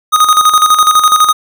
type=tone with tremolo; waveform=square; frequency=1244.5 Hz; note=D#6; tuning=in tune; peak=-4 dBFS; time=0.12-1.33 s; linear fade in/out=20 ms; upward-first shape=square; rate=12 Hz; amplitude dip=60%; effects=none